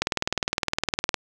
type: click train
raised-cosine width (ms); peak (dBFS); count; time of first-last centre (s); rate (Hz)
0.2; -5; 23; 0.02-1.142; 19.6
effects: none